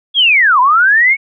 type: linear two-way sweep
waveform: sine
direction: down then up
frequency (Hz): 3400 to 963 to 2244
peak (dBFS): -6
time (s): 0.14-1.17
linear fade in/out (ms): 50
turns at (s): 0.6
effects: none